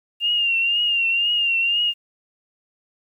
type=tone with vibrato; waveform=sine; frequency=2794 Hz; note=F7; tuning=in tune; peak=-17 dBFS; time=0.2-1.94 s; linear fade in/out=50 ms; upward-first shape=triangle; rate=2 Hz; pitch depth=65 cents each way; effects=9-bit